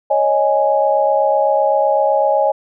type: chord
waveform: sine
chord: C# suspended second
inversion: none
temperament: equal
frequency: 554.4 / 622.3 / 830.6 Hz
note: C#5 / D#5 / G#5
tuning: 0 / 0 / 0 cents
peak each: -16 dBFS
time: 0.1-2.52 s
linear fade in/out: 10 ms
effects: none